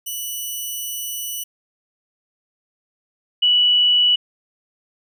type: tone pair in turn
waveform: 5% pulse / sine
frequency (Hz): 2960 / 2949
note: F#7 / F#7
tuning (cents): 0 / -6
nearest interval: unison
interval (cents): 6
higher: first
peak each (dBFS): -17 / -12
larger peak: second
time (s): 0.06-1.44 / 3.42-4.16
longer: first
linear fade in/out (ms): 10
effects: none